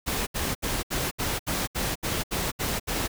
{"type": "noise bursts", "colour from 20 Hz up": "pink", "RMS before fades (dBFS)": -28, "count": 11, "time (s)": [0.06, 3.08], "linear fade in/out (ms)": 20, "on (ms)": 210, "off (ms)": 71, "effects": []}